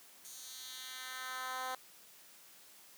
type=tone with high-pass filter sweep; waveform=10% pulse; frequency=257.3 Hz; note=C4; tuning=29 cents flat; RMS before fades=-44 dBFS; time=0.25-1.75 s; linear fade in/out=0 ms; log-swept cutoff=7100 to 720 Hz; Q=1.3; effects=white hiss -59 dBFS RMS until 2.97 s + high-pass 150 Hz 12 dB/octave